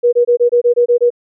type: tone bursts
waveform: sine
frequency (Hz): 481.6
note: B4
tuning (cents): -44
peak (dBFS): -7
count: 9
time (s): 0.03-1.104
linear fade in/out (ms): 20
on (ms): 98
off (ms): 24
effects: none